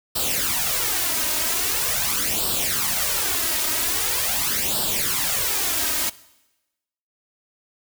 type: noise with flanger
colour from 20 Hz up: white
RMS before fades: -23 dBFS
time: 0.15-6.1 s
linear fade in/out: 10 ms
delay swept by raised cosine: 0.23 to 3.23 ms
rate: 0.43 Hz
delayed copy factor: +0.7
effects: noise-tail reverb RT60 1.0 s tail -20 dB re dry

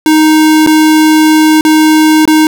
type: tone with dropouts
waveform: square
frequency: 311.4 Hz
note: D#4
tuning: 2 cents sharp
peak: -4 dBFS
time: 0.06-2.47 s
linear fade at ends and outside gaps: 1 ms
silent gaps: 0.664-0.672 / 1.61-1.65 / 2.254-2.276 s
effects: none

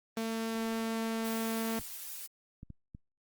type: tone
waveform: sawtooth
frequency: 225.2 Hz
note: A3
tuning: 40 cents sharp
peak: -28 dBFS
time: 0.17-1.79 s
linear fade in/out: 2 ms
type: noise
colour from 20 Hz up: blue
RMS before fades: -43 dBFS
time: 1.24-2.27 s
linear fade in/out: 10 ms
type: clicks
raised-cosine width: 5 ms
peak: -33 dBFS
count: 4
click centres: 1.797 / 2.631 / 2.703 / 2.949 s
effects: Opus 24 kbps

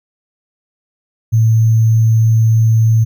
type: tone with sample-and-hold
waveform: sine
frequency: 112.1 Hz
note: A2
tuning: 33 cents sharp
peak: -7 dBFS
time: 1.32-3.05 s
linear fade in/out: 20 ms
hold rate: 6300 Hz
effects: none

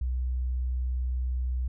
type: tone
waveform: sine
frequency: 62.7 Hz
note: B1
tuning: 27 cents sharp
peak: -26 dBFS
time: 0.01-1.68 s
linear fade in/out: 5 ms
effects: none

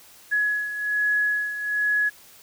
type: beating tone pair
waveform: sine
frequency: 1685 / 1686.2 Hz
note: G#6 / G#6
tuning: +25 / +26 cents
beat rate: 1.2 Hz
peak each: -22 / -28 dBFS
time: 0.31-2.1 s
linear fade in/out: 20 ms
effects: white hiss -50 dBFS RMS until 2.42 s

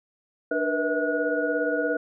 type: tone cluster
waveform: sine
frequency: 296.6 / 476.2 / 493.3 / 647 / 1454 Hz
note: D4 / A#4 / B4 / E5 / F#6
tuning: +17 / +37 / -2 / -32 / -31 cents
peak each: -29 dBFS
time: 0.51-1.97 s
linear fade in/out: 5 ms
effects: none

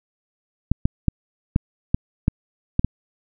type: clicks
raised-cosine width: 5 ms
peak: -4 dBFS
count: 8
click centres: 0.716 / 0.855 / 1.083 / 1.561 / 1.945 / 2.281 / 2.794 / 2.846 s
effects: none

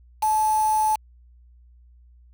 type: tone with quantisation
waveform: sine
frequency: 863 Hz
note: A5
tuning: 34 cents flat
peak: -18 dBFS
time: 0.22-0.96 s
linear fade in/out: 10 ms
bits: 5
effects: added 60 Hz sine -49 dBFS peak until 2.33 s

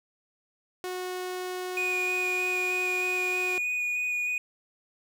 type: tone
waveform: sawtooth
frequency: 365.7 Hz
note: F#4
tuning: 20 cents flat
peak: -28 dBFS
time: 0.84-3.58 s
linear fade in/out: 0 ms
type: tone with vibrato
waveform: triangle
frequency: 2466 Hz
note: D#7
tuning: 16 cents flat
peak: -25 dBFS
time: 1.77-4.38 s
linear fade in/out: 2 ms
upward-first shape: square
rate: 3.2 Hz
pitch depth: 8 cents each way
effects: none

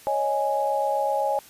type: chord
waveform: sine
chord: C# suspended second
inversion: none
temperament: equal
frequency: 554.4 / 622.3 / 830.6 Hz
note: C#5 / D#5 / G#5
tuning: 0 / 0 / 0 cents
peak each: -26 / -28 / -24 dBFS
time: 0.07-1.39 s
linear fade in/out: 0 ms
effects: white hiss -49 dBFS RMS until 1.49 s + resampled to 32000 Hz

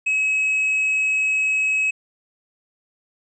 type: tone with tanh clipping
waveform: sine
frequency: 2562 Hz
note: E7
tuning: 50 cents flat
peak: -18 dBFS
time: 0.06-1.91 s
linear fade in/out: 10 ms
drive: 2 dB
effects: resampled to 24000 Hz

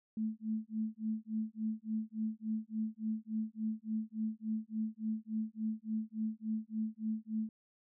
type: tone with tremolo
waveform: sine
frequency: 218.8 Hz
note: A3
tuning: 9 cents flat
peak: -31 dBFS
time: 0.17-7.49 s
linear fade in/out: 2 ms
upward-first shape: sine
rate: 3.5 Hz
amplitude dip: 100%
effects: none

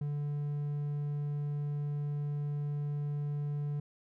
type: tone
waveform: triangle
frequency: 145.9 Hz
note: D3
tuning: 11 cents flat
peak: -30 dBFS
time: 0.01-3.8 s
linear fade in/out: 5 ms
effects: none

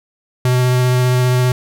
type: tone with vibrato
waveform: square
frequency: 125.8 Hz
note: B2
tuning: 32 cents sharp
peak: -12 dBFS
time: 0.45-1.52 s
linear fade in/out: 2 ms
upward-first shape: triangle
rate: 15 Hz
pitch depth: 11 cents each way
effects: none

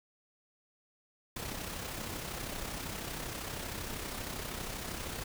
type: noise with amplitude modulation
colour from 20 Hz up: pink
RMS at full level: -38 dBFS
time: 1.36-5.24 s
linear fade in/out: 5 ms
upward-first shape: sine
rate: 32.7 Hz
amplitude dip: 45%
effects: none

